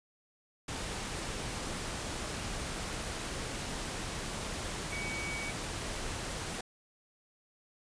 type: tone in noise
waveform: sine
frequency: 2260 Hz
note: C#7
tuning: 33 cents sharp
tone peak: -38 dBFS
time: 4.92-5.51 s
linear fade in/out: 5 ms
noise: pink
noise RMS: -38 dBFS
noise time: 0.68-6.61 s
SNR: -3 dB
effects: resampled to 22050 Hz